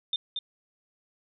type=tone with echo; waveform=sine; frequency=3598 Hz; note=A7; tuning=38 cents sharp; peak=-25 dBFS; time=0.13-0.16 s; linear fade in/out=2 ms; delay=230 ms; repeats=1; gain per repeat=-4 dB; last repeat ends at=0.39 s; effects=none